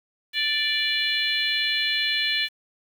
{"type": "harmonic tone with a mistuned harmonic", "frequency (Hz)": 587.3, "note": "D5", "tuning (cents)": 0, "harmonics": [3, 4, 5, 6, 7], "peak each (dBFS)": [-28, -28, -28, -28, -28], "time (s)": [0.33, 2.49], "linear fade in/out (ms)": 50, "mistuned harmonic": 6, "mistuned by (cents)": -34, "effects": ["8-bit"]}